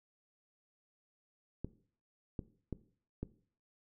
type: clicks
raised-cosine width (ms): 3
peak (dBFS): -25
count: 4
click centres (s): 1.646 / 2.392 / 2.727 / 3.23
effects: noise-tail reverb RT60 0.5 s tail -17 dB re dry

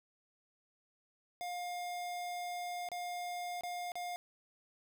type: tone with dropouts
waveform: square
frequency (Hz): 709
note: F5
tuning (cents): +26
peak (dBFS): -39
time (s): 1.41-4.16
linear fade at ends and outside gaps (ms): 0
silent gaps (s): 2.888-2.917 / 3.609-3.635 / 3.919-3.955
effects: none

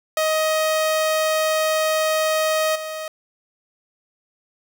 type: tone with level steps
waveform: sawtooth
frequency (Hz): 628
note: D#5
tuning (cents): +16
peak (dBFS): -14 / -24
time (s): 0.17-3.08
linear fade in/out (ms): 2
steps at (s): 2.75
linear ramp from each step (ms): 10
effects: none

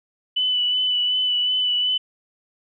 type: tone with vibrato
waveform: sine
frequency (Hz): 2986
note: F#7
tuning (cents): +15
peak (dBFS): -18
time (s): 0.36-1.98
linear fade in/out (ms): 10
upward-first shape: sine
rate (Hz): 2.7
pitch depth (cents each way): 19
effects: none

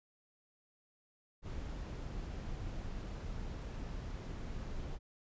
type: noise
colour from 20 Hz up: brown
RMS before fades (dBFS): -42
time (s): 1.42-4.99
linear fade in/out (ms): 50
effects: resampled to 16000 Hz

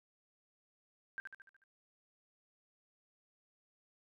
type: tone with echo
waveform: sine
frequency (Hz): 1581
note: G6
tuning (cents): +14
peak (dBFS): -38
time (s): 1.18-1.2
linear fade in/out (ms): 0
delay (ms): 73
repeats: 6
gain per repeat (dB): -5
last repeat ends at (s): 1.638
effects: none

